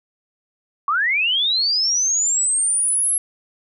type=linear sweep; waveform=sine; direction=up; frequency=1088 to 11175 Hz; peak=-16 dBFS; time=0.88-3.18 s; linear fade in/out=2 ms; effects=none

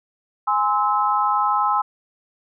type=chord; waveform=sine; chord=Ab augmented; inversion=none; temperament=just; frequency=830.6 / 1038.3 / 1297.8 Hz; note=Ab5 / C6 / E6; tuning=0 / -14 / -27 cents; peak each=-21 dBFS; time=0.47-1.82 s; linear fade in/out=10 ms; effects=none

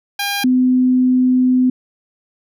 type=tone pair in turn; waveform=10% pulse / sine; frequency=806 / 253.9 Hz; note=G5 / B3; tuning=+48 / +48 cents; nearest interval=octave + minor sixth; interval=2000 cents; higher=first; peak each=-10 dBFS; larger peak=neither; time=0.19-0.44 / 0.44-1.7 s; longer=second; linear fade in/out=5 ms; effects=none

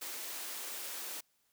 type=high-pass noise; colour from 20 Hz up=white; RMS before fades=-42 dBFS; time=0.01-1.21 s; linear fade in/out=10 ms; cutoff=280 Hz; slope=24 dB/octave; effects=white hiss -75 dBFS RMS until 1.52 s

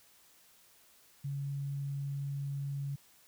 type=tone; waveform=sine; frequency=140 Hz; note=C#3; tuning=18 cents sharp; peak=-34 dBFS; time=1.24-2.96 s; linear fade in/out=10 ms; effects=white hiss -63 dBFS RMS until 3.27 s

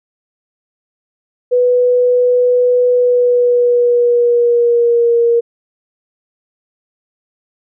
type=tone with pitch glide; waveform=sine; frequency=493.9 to 469.2 Hz; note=B4 to A#4; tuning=0 to +11 cents; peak=-8 dBFS; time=1.51-5.41 s; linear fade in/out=20 ms; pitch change=-89 cents; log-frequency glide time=2.9-5.17 s; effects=none

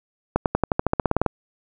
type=accelerating click train; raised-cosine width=1 ms; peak=-4 dBFS; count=14; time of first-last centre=0.36-1.263 s; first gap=98 ms; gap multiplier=0.94; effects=none

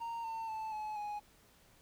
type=tone with pitch steps; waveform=triangle; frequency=926 / 901.7 / 878.1 / 855.1 / 832.6 Hz; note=A#5 / A5 / A5 / A5 / G#5; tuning=-12 / +42 / -4 / -50 / +4 cents; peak=-36 dBFS; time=0-1.2 s; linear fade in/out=20 ms; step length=240 ms; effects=pink hiss -65 dBFS RMS until 1.81 s

